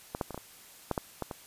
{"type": "clicks", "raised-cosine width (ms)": 1, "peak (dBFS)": [-19, -15, -25, -23, -25, -14, -15, -18, -22], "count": 9, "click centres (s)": [0.149, 0.212, 0.307, 0.345, 0.377, 0.913, 0.978, 1.223, 1.312], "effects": ["white hiss -53 dBFS RMS until 1.46 s", "resampled to 32000 Hz"]}